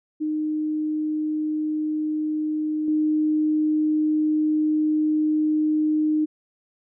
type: tone with level steps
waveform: sine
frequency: 307.2 Hz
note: D#4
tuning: 22 cents flat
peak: -22 / -18 dBFS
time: 0.2-6.26 s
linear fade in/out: 20 ms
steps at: 2.88 s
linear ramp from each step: 2 ms
effects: none